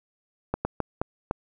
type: slowing click train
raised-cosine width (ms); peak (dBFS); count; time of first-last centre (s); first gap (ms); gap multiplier
1; -11; 5; 0.54-1.311; 110; 1.39
effects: none